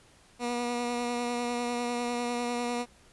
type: tone with vibrato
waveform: 15% pulse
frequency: 241.3 Hz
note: B3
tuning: 40 cents flat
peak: -23 dBFS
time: 0.39-2.86 s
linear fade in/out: 50 ms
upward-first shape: triangle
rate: 10 Hz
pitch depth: 20 cents each way
effects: pink hiss -59 dBFS RMS until 3.12 s + resampled to 24000 Hz